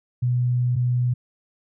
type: tone pair in turn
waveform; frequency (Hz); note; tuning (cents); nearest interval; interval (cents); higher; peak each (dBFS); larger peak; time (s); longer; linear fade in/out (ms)
sine; 123.47 / 123.47; B2 / B2; 0 / 0; unison; 0; neither; -18; neither; 0.22-0.76 / 0.76-1.14; first; 10
effects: none